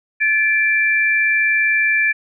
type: tone pair together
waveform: sine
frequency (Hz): 1732.4 / 2353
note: A6 / D7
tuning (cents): -27 / +3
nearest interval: perfect fourth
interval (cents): 530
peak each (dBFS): -16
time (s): 0.2-2.13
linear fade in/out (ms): 20
effects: none